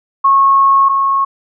sine tone pair in turn, 1094 / 1094 Hz, C#6 / C#6, -23 / -23 cents, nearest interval unison, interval 0 cents, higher neither, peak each -6 / -10 dBFS, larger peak first, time 0.24-0.89 / 0.89-1.25 s, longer first, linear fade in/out 10 ms, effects none

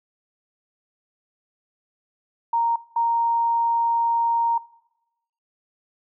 sine tone bursts at uneven times, 930 Hz, A#5, 4 cents flat, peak -18 dBFS, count 2, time 2.53-2.76 / 2.96-4.58 s, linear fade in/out 5 ms, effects noise-tail reverb RT60 0.9 s tail -20 dB re dry

